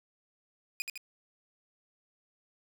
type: tone with echo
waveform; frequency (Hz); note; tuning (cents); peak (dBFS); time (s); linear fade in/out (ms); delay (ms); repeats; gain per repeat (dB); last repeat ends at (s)
sawtooth; 2465; D#7; -17; -28; 0.8-0.82; 0; 78; 2; -4; 0.976
effects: none